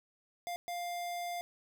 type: tone bursts at uneven times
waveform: square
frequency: 700 Hz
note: F5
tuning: 4 cents sharp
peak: -37 dBFS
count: 2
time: 0.47-0.56 / 0.68-1.41 s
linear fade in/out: 0 ms
effects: none